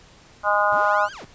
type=harmonic tone; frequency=205.9 Hz; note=G#3; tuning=15 cents flat; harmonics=3 / 4 / 5 / 6 / 7; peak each=-23 / -23 / -23 / -23 / -23 dBFS; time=0.43-1.09 s; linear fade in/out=50 ms
type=linear two-way sweep; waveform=sawtooth; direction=up then down; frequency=67.2 to 1651 to 67.2 Hz; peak=-33 dBFS; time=0.72-1.25 s; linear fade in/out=0 ms; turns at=1.12 s
effects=pink hiss -50 dBFS RMS until 1.34 s + resampled to 16000 Hz